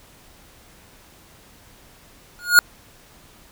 square tone with exponential growth, 1435 Hz, F6, 47 cents sharp, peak -5 dBFS, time 2.39-2.59 s, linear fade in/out 0 ms, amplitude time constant 42 ms, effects pink hiss -50 dBFS RMS until 3.51 s

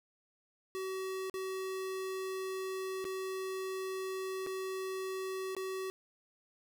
square tone with dropouts, 379 Hz, F#4, 42 cents sharp, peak -37 dBFS, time 0.75-5.9 s, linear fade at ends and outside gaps 0 ms, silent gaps 1.298-1.341 / 3.043-3.051 / 4.464-4.47 / 5.55-5.566 s, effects none

